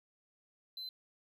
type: tone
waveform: triangle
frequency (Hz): 4052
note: B7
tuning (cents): +44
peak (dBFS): -40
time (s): 0.77-0.89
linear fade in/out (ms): 2
effects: none